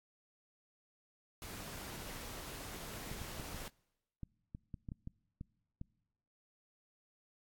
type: noise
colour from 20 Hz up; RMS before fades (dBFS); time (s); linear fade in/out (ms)
pink; -47; 1.42-3.68; 0
type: clicks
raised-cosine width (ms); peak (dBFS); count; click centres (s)
5; -32; 12; 3.115 / 3.217 / 3.398 / 3.546 / 4.233 / 4.549 / 4.742 / 4.888 / 4.919 / 5.074 / 5.411 / 5.814
effects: noise-tail reverb RT60 1.0 s tail -25 dB re dry + AAC 64 kbps